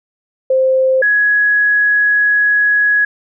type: tone pair in turn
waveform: sine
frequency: 523.3 / 1673.9 Hz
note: C5 / G#6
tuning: 0 / +13 cents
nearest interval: octave + minor sixth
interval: 2013 cents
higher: second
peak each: -9 dBFS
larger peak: neither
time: 0.5-1.02 / 1.02-3.05 s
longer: second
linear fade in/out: 5 ms
effects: none